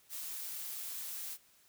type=noise with amplitude modulation; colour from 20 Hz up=blue; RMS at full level=-41 dBFS; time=0.09-1.38 s; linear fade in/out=50 ms; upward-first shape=sine; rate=158 Hz; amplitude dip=25%; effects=white hiss -66 dBFS RMS until 1.68 s